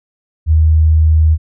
sine tone, 78.8 Hz, D#2, 23 cents sharp, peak -6 dBFS, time 0.46-1.38 s, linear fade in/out 50 ms, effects none

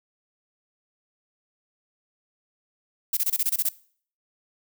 violet noise bursts, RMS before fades -23 dBFS, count 9, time 3.13-3.69 s, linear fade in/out 5 ms, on 40 ms, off 25 ms, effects noise-tail reverb RT60 0.5 s tail -20 dB re dry

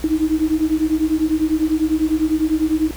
sine beating tone pair, 309.1 / 319.1 Hz, D#4 / D#4, -11 / +44 cents, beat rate 10 Hz, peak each -18 / -18 dBFS, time 0.04-2.91 s, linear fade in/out 2 ms, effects added 60 Hz sine -33 dBFS peak until 2.96 s + pink hiss -37 dBFS RMS until 2.96 s

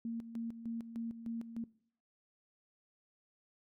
sine tone with tremolo, 230.1 Hz, A#3, 22 cents flat, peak -36 dBFS, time 0.05-1.64 s, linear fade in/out 2 ms, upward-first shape square, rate 3.3 Hz, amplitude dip 65%, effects noise-tail reverb RT60 0.6 s tail -21 dB re dry

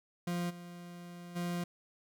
40% pulse tone with level steps, 174.61 Hz, F3, in tune, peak -32 / -45 / -33 dBFS, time 0.27-1.64 s, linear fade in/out 5 ms, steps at 0.49 / 1.35 s, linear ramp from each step 20 ms, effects none

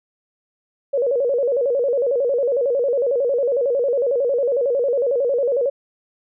sine tone with vibrato, 517 Hz, C5, 21 cents flat, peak -16 dBFS, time 0.93-5.7 s, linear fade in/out 10 ms, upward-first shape square, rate 11 Hz, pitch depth 130 cents each way, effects none

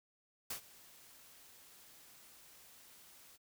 white noise with ADSR envelope, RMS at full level -40 dBFS, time 0.5-3.38 s, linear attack 6 ms, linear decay 97 ms, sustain -20 dB, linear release 34 ms, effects none

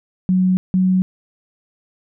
sine tone pair in turn, 185 / 185.82 Hz, F#3 / F#3, 0 / +8 cents, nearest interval unison, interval 8 cents, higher second, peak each -12 dBFS, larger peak neither, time 0.29-0.57 / 0.74-1.02 s, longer neither, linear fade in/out 0 ms, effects none

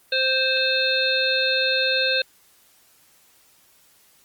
harmonic tone, 523.3 Hz, C5, in tune, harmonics 1 / 3 / 5 / 7 / 8, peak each -25 / -25 / -25 / -25 / -25 dBFS, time 0.12-2.22 s, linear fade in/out 5 ms, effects white hiss -57 dBFS RMS until 4.24 s + Opus 32 kbps

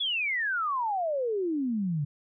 sine exponential sweep, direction down, 3476 to 138.59 Hz, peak -26 dBFS, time 0-2.05 s, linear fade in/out 10 ms, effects none

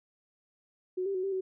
sine tone with pitch steps, 368.3 / 393.1 / 370.9 / 390.2 / 376.6 Hz, F#4 / G4 / F#4 / G4 / F#4, -8 / +5 / +4 / -8 / +31 cents, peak -29 dBFS, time 0.97-1.41 s, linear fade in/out 10 ms, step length 88 ms, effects none

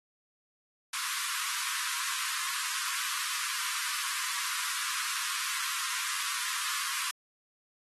pink high-pass noise, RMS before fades -34 dBFS, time 0.93-7.11 s, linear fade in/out 5 ms, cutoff 1000 Hz, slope 96 dB/octave, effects AAC 32 kbps

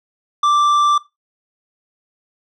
sine tone with tanh clipping, 1174.7 Hz, D6, in tune, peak -13 dBFS, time 0.43-0.98 s, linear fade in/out 5 ms, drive 9 dB, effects noise-tail reverb RT60 0.2 s tail -17 dB re dry

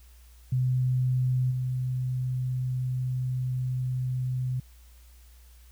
sine tone with level steps, 127.4 Hz, C3, 46 cents flat, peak -22 / -26 dBFS, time 0.52-4.6 s, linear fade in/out 5 ms, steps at 1.5 s, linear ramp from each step 20 ms, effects added 60 Hz sine -50 dBFS peak until 5.71 s + white hiss -61 dBFS RMS until 5.71 s

